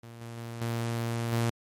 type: tone with level steps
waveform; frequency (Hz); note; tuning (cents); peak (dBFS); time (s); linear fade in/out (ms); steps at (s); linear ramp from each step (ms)
sawtooth; 116.54; A#2; 0; -40 / -35 / -33 / -25 / -21; 0.03-1.5; 5; 0.21 / 0.37 / 0.61 / 1.32; 5
effects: MP3 64 kbps